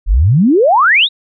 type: exponential sweep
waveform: sine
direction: up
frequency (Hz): 38.89 to 3951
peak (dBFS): -6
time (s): 0.06-1.09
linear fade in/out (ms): 50
effects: none